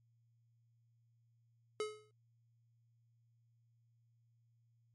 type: tone with exponential decay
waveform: square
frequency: 426.7 Hz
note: G#4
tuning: 47 cents sharp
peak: -34 dBFS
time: 1.8-2.11 s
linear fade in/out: 1 ms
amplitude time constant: 66 ms
effects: added 116 Hz sine -70 dBFS peak until 4.94 s + MP3 48 kbps